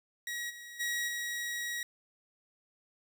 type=tone with level steps; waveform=sawtooth; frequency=1907 Hz; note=A#6; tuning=39 cents sharp; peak=-32 / -42 / -28 / -31 dBFS; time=0.27-1.83 s; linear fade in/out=2 ms; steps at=0.49 / 0.79 / 1.07 s; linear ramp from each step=20 ms; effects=none